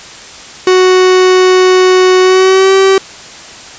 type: tone with pitch glide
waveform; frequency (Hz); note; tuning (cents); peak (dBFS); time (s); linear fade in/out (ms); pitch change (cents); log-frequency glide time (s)
45% pulse; 370 to 385.7; F#4 to G4; 0 to -28; -4; 0.67-2.98; 2; +72; 2.21-2.73
effects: white hiss -30 dBFS RMS until 3.78 s + resampled to 16000 Hz